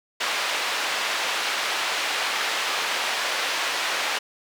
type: band-pass noise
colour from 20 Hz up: white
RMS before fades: -26 dBFS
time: 0.2-4.19 s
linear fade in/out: 10 ms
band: 590 to 3300 Hz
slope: 12 dB/octave
effects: none